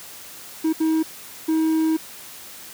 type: tone bursts at uneven times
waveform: triangle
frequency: 318.6 Hz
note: D#4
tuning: 41 cents sharp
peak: -15 dBFS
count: 3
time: 0.64-0.73 / 0.8-1.03 / 1.48-1.97 s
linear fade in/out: 10 ms
effects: white hiss -40 dBFS RMS until 2.73 s + high-pass 80 Hz 12 dB/octave